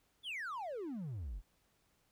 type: exponential sweep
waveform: triangle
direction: down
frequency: 3568 to 39.62 Hz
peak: -37 dBFS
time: 0.23-1.42 s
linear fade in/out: 50 ms
effects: tanh soft clip ceiling -33 dBFS + pink hiss -75 dBFS RMS until 2.11 s